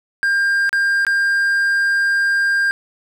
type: tone with dropouts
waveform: triangle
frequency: 1600 Hz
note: G6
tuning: 35 cents sharp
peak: -12 dBFS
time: 0.23-2.71 s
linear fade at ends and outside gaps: 0 ms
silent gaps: 0.693-0.729 / 1.05-1.067 s
effects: none